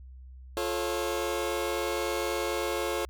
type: chord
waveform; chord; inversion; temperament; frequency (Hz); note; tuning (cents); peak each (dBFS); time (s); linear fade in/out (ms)
sawtooth; F augmented; none; just; 349.2 / 436.5 / 545.7; F4 / A4 / C#5; 0 / -14 / -27; -29; 0.57-3.05; 0
effects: added 64 Hz sine -44 dBFS peak until 3.09 s